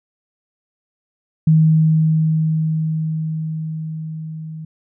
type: tone with level ramp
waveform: sine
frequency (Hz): 158.2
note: D#3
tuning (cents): +29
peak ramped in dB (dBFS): -8 to -28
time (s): 1.47-4.65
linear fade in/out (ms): 5
effects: none